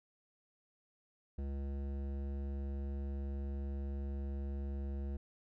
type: tone with hard clipping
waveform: triangle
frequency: 69.3 Hz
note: C#2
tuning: in tune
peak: -39 dBFS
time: 1.38-5.17 s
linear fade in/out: 5 ms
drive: 18 dB
effects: none